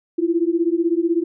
sine beating tone pair, 329.6 / 345.6 Hz, E4 / F4, 0 / -18 cents, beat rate 16 Hz, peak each -19 dBFS, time 0.18-1.24 s, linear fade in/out 10 ms, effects none

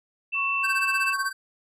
sine tone with pitch glide, 2672 to 2652 Hz, E7 to E7, +23 to +10 cents, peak -24 dBFS, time 0.32-1.14 s, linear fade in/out 20 ms, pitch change -13 cents, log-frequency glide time 0.68-0.77 s
sine tone with vibrato, 1108.7 Hz, C#6, in tune, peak -28 dBFS, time 0.34-1.31 s, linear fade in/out 50 ms, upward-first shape sine, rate 6.6 Hz, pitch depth 12 cents each way
square tone with tremolo, 1554 Hz, G6, 16 cents flat, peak -24 dBFS, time 0.63-1.33 s, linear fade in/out 20 ms, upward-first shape sine, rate 16 Hz, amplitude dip 85%
effects resampled to 32000 Hz

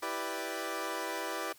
15% pulse chord, E minor seventh, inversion none, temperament equal, 329.6 / 392 / 493.9 / 587.3 Hz, E4 / G4 / B4 / D5, 0 / 0 / 0 / 0 cents, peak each -34 dBFS, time 0.02-1.53 s, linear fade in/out 10 ms, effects white hiss -59 dBFS RMS until 1.58 s

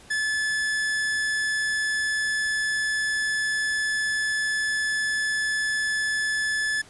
45% pulse tone, 1729 Hz, A6, 31 cents flat, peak -23 dBFS, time 0.1-6.82 s, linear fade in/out 10 ms, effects pink hiss -50 dBFS RMS until 6.89 s + resampled to 24000 Hz

